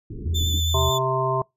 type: low-pass noise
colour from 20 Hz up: pink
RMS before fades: -34 dBFS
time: 0.1-0.6 s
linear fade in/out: 2 ms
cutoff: 430 Hz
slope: 96 dB/octave
type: tone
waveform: sine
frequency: 82.7 Hz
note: E2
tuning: 6 cents sharp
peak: -21 dBFS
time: 0.25-0.9 s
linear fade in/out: 10 ms
type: tone with vibrato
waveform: 35% pulse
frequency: 3520 Hz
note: A7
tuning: in tune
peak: -23 dBFS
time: 0.34-0.99 s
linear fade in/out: 20 ms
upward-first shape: triangle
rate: 9.1 Hz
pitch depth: 24 cents each way
type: harmonic tone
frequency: 130.81 Hz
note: C3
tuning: in tune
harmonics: 1 / 3 / 5 / 7 / 8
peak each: -26 / -27 / -26 / -29 / -25 dBFS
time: 0.74-1.42 s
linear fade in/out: 5 ms
effects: noise-tail reverb RT60 0.2 s tail -26 dB re dry + resampled to 32000 Hz